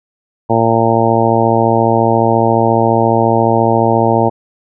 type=harmonic tone; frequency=114.4 Hz; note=A#2; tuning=32 cents flat; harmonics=1 / 2 / 3 / 4 / 5 / 6 / 7 / 8; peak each=-17 / -17 / -17 / -17 / -17 / -17 / -17 / -17 dBFS; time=0.49-4.3 s; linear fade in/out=20 ms; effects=none